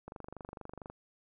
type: click train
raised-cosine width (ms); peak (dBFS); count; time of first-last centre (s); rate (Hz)
1; -30; 21; 0.08-0.9; 24.4
effects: none